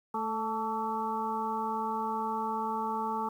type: harmonic tone with a mistuned harmonic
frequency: 220.3 Hz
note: A3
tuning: 2 cents sharp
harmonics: 1 / 2 / 4 / 5 / 6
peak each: -38 / -39 / -32 / -37 / -42 dBFS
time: 0.14-3.29 s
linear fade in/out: 5 ms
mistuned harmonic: 5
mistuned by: +54 cents
effects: 10-bit